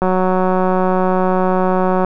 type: click train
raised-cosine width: 1 ms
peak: -3 dBFS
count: 376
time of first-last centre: 0.02-2.047 s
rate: 185 Hz
effects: none